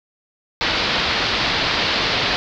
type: low-pass noise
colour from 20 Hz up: white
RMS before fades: -20 dBFS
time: 0.61-2.36 s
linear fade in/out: 0 ms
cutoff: 4700 Hz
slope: 48 dB/octave
effects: none